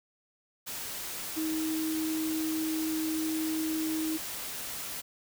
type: tone in noise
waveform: sine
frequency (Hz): 316.4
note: D#4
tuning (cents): +29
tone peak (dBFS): -29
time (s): 1.36-4.18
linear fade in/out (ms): 20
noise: white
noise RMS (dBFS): -38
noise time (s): 0.66-5.02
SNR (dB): +6
effects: none